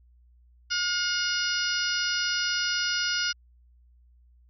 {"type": "harmonic tone with a mistuned harmonic", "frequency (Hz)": 716, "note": "F5", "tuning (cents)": 43, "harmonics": [2, 3, 4, 5, 6, 7, 8], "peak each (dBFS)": [-29, -38, -32, -40, -36, -30, -35], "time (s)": [0.7, 3.33], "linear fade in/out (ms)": 20, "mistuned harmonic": 6, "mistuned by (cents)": 19, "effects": ["added 60 Hz sine -55 dBFS peak until 4.49 s"]}